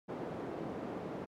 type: band-pass noise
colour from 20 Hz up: white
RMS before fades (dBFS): -41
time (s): 0.08-1.26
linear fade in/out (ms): 20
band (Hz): 150 to 490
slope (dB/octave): 12
effects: MP3 96 kbps

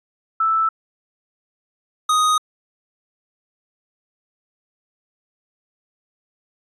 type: tone pair in turn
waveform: sine / square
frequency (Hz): 1318.5 / 1246.7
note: E6 / D#6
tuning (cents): 0 / +3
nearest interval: minor second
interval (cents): 97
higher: first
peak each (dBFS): -15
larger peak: neither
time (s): 0.4-0.69 / 2.09-2.38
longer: neither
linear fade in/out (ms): 5
effects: resampled to 24000 Hz

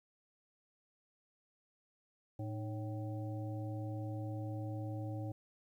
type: harmonic tone with a mistuned harmonic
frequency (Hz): 110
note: A2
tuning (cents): 0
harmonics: 1 / 3 / 5 / 7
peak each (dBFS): -39 / -45 / -49 / -52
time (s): 2.39-5.32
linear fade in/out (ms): 5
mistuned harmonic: 3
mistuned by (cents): -110
effects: 12-bit

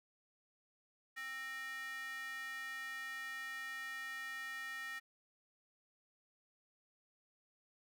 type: tone with high-pass filter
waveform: square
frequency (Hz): 264.5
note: C4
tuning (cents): +19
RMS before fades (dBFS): -45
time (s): 1.16-5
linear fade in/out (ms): 20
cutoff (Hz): 1700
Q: 9.9
effects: none

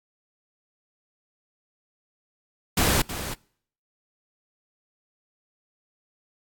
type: noise with echo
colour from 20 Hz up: pink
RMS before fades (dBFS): -21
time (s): 2.77-3.02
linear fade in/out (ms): 5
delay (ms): 320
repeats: 1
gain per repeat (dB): -11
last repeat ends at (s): 3.34
effects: noise-tail reverb RT60 0.6 s tail -25 dB re dry + AAC 64 kbps

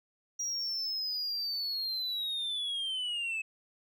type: linear sweep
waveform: sine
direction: down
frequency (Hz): 5740 to 2579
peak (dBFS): -29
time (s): 0.39-3.42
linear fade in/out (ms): 10
effects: tanh soft clip ceiling -31 dBFS

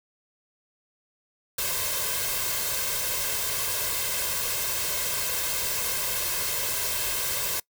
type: noise with comb filter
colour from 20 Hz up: white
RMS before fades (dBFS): -28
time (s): 1.58-7.6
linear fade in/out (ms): 5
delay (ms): 1.9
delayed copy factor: +0.7
effects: noise-tail reverb RT60 0.1 s tail -23 dB re dry

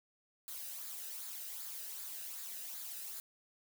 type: noise with flanger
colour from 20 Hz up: blue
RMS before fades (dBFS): -45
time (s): 0.48-3.2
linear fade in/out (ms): 0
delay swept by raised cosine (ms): 0.34 to 0.93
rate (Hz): 2.6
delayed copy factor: -0.5
effects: none

